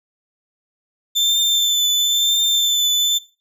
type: tone with vibrato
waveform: 35% pulse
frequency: 3545 Hz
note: A7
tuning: 12 cents sharp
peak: -13 dBFS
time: 1.15-3.19 s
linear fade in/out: 20 ms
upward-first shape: triangle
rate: 0.99 Hz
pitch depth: 26 cents each way
effects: noise-tail reverb RT60 0.3 s tail -17 dB re dry + resampled to 32000 Hz